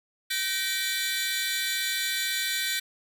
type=tone cluster; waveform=sawtooth; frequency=1536 / 1880 / 2322 / 3486 / 4036 Hz; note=G6 / A#6 / D7 / A7 / B7; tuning=-36 / +14 / -20 / -17 / +37 cents; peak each=-30 dBFS; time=0.3-2.8 s; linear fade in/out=10 ms; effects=none